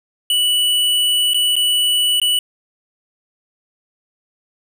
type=tone with dropouts; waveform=square; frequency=2956 Hz; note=F#7; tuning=2 cents flat; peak=-14 dBFS; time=0.3-2.39 s; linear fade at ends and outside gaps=2 ms; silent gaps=1.335-1.344 / 1.556-1.564 / 2.2-2.216 s; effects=none